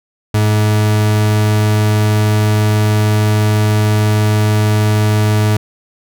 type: tone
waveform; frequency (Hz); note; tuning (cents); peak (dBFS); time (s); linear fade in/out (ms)
40% pulse; 106.3; G#2; +41; -9; 0.34-5.57; 5
effects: none